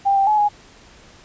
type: tone with pitch steps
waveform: sine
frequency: 793 / 785 / 850 / 829 Hz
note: G5 / G5 / G#5 / G#5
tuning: +20 / +2 / +40 / -3 cents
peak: -13 dBFS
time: 0.05-0.49 s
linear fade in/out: 20 ms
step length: 110 ms
effects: pink hiss -47 dBFS RMS until 1.24 s + resampled to 16000 Hz